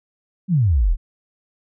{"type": "exponential sweep", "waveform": "sine", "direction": "down", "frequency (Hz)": [200, 32.7], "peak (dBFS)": -13, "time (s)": [0.48, 0.97], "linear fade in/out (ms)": 50, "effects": []}